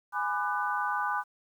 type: chord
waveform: sine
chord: G# half-diminished seventh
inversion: none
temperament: just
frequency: 830.6 / 996.7 / 1196.1 / 1495.1 Hz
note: G#5 / B5 / D6 / F#6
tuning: 0 / +16 / +31 / +18 cents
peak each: -33 dBFS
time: 0.12-1.24 s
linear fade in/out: 50 ms
effects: 10-bit